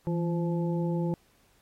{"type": "harmonic tone with a mistuned harmonic", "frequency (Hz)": 172.7, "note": "F3", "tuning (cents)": -19, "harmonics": [1, 2, 3, 5], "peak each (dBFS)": [-27, -33, -37, -41], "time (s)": [0.07, 1.14], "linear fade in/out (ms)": 0, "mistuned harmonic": 1, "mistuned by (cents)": -64, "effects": ["pink hiss -66 dBFS RMS until 1.61 s", "AAC 48 kbps"]}